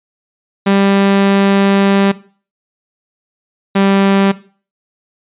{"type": "tone pair in turn", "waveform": "sawtooth", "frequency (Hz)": [197.4, 196.26], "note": ["G3", "G3"], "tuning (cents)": [12, 2], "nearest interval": "unison", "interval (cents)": 10, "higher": "first", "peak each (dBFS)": -5, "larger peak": "neither", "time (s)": [[0.66, 2.12], [3.75, 4.32]], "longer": "first", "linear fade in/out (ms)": 10, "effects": ["noise-tail reverb RT60 0.4 s tail -17 dB re dry", "resampled to 8000 Hz"]}